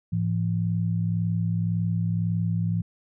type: tone pair together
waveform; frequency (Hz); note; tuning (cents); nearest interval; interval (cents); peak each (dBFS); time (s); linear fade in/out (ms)
sine; 107.64 / 169.5; A2 / E3; -38 / +49; minor sixth; 787; -25; 0.12-2.82; 10
effects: none